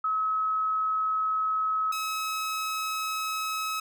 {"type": "tone pair in turn", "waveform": ["sine", "sawtooth"], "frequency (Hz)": [1284, 1284], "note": ["E6", "E6"], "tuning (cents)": [-46, -46], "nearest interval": "unison", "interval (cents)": 0, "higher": "neither", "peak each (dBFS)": [-24, -25], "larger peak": "first", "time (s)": [[0.04, 1.92], [1.92, 3.8]], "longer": "neither", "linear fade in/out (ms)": 5, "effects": []}